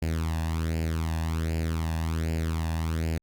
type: tone with flanger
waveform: sawtooth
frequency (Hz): 81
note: E2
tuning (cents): -30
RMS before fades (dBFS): -28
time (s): 0.02-3.18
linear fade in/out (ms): 5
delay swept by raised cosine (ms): 0.41 to 1.15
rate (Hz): 1.3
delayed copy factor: +0.7
effects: Opus 48 kbps